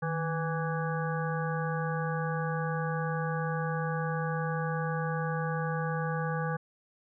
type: harmonic tone with a mistuned harmonic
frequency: 165.2 Hz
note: E3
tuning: 4 cents sharp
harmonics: 1 / 3 / 5 / 7 / 9 / 10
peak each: -31 / -36 / -38 / -39 / -41 / -41 dBFS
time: 0.02-6.57 s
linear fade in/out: 10 ms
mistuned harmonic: 1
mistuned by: -97 cents
effects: none

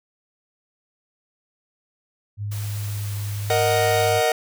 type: tone with vibrato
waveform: sine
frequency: 103 Hz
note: G#2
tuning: 14 cents flat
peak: -25 dBFS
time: 2.37-4.22 s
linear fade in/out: 50 ms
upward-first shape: triangle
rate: 0.95 Hz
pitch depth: 16 cents each way
type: noise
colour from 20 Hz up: white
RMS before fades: -38 dBFS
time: 2.51-4.1 s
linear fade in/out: 10 ms
type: chord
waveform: 45% pulse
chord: D# minor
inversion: second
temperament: equal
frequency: 466.2 / 622.3 / 740 Hz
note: A#4 / D#5 / F#5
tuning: 0 / 0 / 0 cents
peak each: -22 dBFS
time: 3.5-4.32 s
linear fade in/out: 2 ms
effects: none

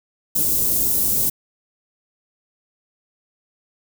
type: band-stop noise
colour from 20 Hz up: white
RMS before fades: -19 dBFS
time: 0.35-1.3 s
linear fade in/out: 10 ms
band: 330 to 9900 Hz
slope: 12 dB/octave
effects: none

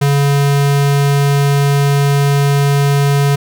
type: tone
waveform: square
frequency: 141.4 Hz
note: C#3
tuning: 35 cents sharp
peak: -10 dBFS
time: 0.01-3.36 s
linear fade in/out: 10 ms
effects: none

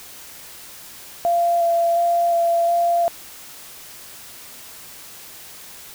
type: tone with vibrato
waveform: sine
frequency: 684 Hz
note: F5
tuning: 36 cents flat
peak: -15 dBFS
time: 1.25-3.08 s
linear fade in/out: 0 ms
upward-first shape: square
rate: 1.4 Hz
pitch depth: 11 cents each way
effects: white hiss -40 dBFS RMS until 5.94 s

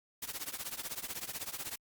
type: noise with tremolo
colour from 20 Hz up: white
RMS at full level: -37 dBFS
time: 0.22-1.76 s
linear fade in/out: 5 ms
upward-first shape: triangle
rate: 16 Hz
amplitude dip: 95%
effects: Opus 48 kbps

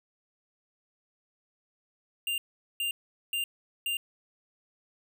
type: tone bursts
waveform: square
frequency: 2794 Hz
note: F7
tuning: in tune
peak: -29 dBFS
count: 4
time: 2.27-3.97 s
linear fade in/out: 2 ms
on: 110 ms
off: 420 ms
effects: none

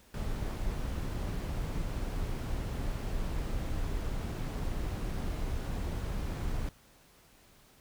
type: noise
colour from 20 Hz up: brown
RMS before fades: -34 dBFS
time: 0.14-6.69 s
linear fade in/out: 2 ms
effects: pink hiss -61 dBFS RMS until 7.8 s

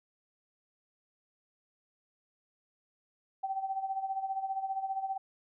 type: tone with tremolo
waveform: sine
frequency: 773 Hz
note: G5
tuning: 24 cents flat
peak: -29 dBFS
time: 3.43-5.18 s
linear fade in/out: 10 ms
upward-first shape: sine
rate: 15 Hz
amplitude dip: 70%
effects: none

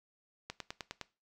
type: click train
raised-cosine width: 0.2 ms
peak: -22 dBFS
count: 6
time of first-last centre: 0.5-1.013 s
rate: 9.75 Hz
effects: noise-tail reverb RT60 0.3 s tail -19 dB re dry

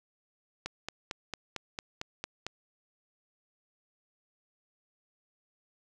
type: click train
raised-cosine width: 0.2 ms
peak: -18 dBFS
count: 9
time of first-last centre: 0.66-2.466 s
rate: 4.43 Hz
effects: none

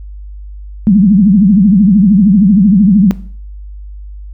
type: tone with vibrato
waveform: sine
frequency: 198.2 Hz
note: G3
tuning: 19 cents sharp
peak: -3 dBFS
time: 0.87-3.11 s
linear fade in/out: 0 ms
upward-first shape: triangle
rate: 13 Hz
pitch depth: 230 cents each way
effects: noise-tail reverb RT60 0.5 s tail -18 dB re dry + added 50 Hz sine -25 dBFS peak until 4.33 s

